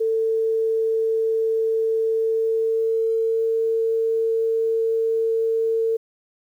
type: tone with pitch glide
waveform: sine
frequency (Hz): 446.9 to 451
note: A4 to A4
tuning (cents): +27 to +43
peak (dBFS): -18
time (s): 0-5.97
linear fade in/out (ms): 10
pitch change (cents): +16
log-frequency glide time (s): 2.05-3.47
effects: 9-bit